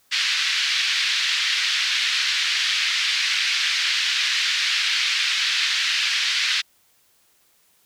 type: band-pass noise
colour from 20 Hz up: white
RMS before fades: -22 dBFS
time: 0.11-6.62 s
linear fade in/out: 20 ms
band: 1700 to 4500 Hz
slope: 24 dB/octave
effects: white hiss -61 dBFS RMS until 7.85 s